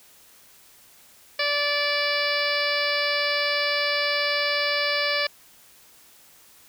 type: harmonic tone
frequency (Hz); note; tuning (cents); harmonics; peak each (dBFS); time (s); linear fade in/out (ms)
581; D5; -19; 1 / 2 / 3 / 4 / 5 / 6 / 7 / 8 / 9; -28 / -32 / -28 / -28 / -33 / -35 / -33 / -30 / -33; 1.39-5.27; 5
effects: white hiss -53 dBFS RMS until 6.68 s